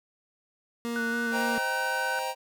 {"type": "tone with vibrato", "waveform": "30% pulse", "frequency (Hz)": 233.1, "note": "A#3", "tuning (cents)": 0, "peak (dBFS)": -27, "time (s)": [0.85, 1.58], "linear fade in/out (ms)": 0, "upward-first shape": "square", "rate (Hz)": 3.6, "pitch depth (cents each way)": 13}
{"type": "tone with pitch glide", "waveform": "sine", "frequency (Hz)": [1480, 1515.5], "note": ["F#6", "F#6"], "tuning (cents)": [0, 41], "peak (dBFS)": -29, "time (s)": [0.96, 2.19], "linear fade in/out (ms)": 0, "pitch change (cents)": 41, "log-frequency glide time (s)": [1.13, 1.64]}
{"type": "chord", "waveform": "square", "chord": "C minor seventh", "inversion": "none", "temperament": "just", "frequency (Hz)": [523.3, 627.9, 784.9, 941.9], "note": ["C5", "Eb5", "G5", "Bb5"], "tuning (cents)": [0, 16, 2, 18], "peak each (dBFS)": [-36, -40, -35, -34], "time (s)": [1.31, 2.35], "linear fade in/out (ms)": 50}
{"effects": []}